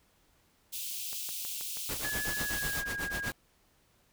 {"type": "high-pass noise", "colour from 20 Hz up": "white", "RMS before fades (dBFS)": -38, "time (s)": [0.72, 2.82], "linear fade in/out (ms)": 20, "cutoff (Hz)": 2600, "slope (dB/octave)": 48}
{"type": "click train", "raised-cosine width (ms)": 0.5, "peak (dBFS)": -32, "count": 12, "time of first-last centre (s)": [1.13, 2.893], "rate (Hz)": 6.24}
{"type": "noise with tremolo", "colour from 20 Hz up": "pink", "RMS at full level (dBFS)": -35, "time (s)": [1.89, 3.32], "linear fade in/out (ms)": 0, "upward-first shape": "triangle", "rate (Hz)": 8.1, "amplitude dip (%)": 100}
{"type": "tone with pitch glide", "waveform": "sine", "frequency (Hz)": [1700, 1635.5], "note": ["G#6", "G#6"], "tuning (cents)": [40, -27], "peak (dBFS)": -34, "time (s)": [2.04, 3.31], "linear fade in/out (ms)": 10, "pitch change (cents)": -67, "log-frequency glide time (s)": [2.31, 2.77]}
{"effects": ["pink hiss -68 dBFS RMS until 4.12 s"]}